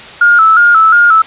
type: tone with vibrato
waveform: sine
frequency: 1364 Hz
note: F6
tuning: 41 cents flat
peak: -3 dBFS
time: 0.21-1.22 s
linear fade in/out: 5 ms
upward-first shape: square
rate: 2.8 Hz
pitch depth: 69 cents each way
effects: white hiss -30 dBFS RMS until 1.26 s + resampled to 8000 Hz